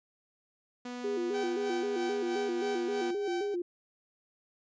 sawtooth tone with pitch glide, 245.9 to 243.5 Hz, B3 to B3, -7 to -24 cents, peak -34 dBFS, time 0.85-3.11 s, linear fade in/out 5 ms, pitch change -17 cents, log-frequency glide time 1.74-2.29 s
sine tone with vibrato, 378.5 Hz, F#4, 39 cents sharp, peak -30 dBFS, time 1.04-3.62 s, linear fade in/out 5 ms, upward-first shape square, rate 3.8 Hz, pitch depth 130 cents each way
sawtooth tone with tremolo, 770 Hz, G5, 31 cents flat, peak -32 dBFS, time 1.33-3.56 s, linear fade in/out 20 ms, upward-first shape sine, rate 3.1 Hz, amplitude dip 75%
effects resampled to 16000 Hz

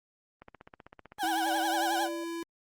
click train, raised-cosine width 0.5 ms, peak -32 dBFS, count 14, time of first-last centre 0.42-1.248 s, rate 15.7 Hz
35% pulse tone with vibrato, 784 Hz, G5, in tune, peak -26 dBFS, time 1.18-2.09 s, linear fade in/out 50 ms, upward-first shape triangle, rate 11 Hz, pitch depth 150 cents each way
square tone with pitch glide, 325.6 to 335.3 Hz, E4 to E4, -21 to +30 cents, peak -35 dBFS, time 1.23-2.43 s, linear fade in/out 2 ms, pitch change +51 cents, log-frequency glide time 1.62-1.95 s
sine tone with tremolo, 590 Hz, D5, 8 cents sharp, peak -36 dBFS, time 1.46-2.24 s, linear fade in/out 5 ms, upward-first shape sine, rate 3.7 Hz, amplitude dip 50%
effects Opus 32 kbps

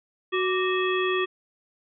harmonic tone with a mistuned harmonic, 370 Hz, F#4, in tune, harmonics 1 / 3 / 5 / 7 / 9, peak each -24 / -29 / -31 / -32 / -34 dBFS, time 0.32-1.26 s, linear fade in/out 20 ms, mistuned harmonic 3, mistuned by +88 cents, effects none

